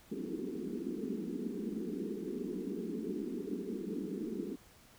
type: band-pass noise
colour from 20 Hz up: pink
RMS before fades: -39 dBFS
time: 0.11-4.56 s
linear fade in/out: 10 ms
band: 180 to 440 Hz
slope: 96 dB/octave
effects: pink hiss -61 dBFS RMS until 4.98 s